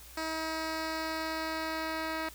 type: tone with low-pass filter sweep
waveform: 10% pulse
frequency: 319.2 Hz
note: D#4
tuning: 44 cents sharp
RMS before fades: -35 dBFS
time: 0.17-2.29 s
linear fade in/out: 5 ms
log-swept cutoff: 6300 to 3600 Hz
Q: 1.4
effects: added 60 Hz sine -53 dBFS peak until 2.34 s + white hiss -52 dBFS RMS until 2.34 s